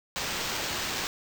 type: noise with sample-and-hold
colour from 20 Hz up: violet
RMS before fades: -32 dBFS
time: 0.16-1.07 s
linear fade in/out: 0 ms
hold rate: 11025 Hz
effects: none